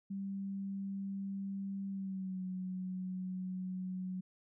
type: tone with pitch glide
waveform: sine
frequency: 196 to 185 Hz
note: G3 to F#3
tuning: 0 to 0 cents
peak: -37 dBFS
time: 0.1-4.21 s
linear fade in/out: 10 ms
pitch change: -100 cents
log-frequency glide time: 1.89-2.43 s
effects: none